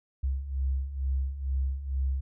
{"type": "beating tone pair", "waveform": "sine", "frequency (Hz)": [65.41, 67.61], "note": ["C2", "C#2"], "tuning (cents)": [0, -43], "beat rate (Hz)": 2.2, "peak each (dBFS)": [-33, -28], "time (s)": [0.23, 2.21], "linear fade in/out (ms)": 10, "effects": []}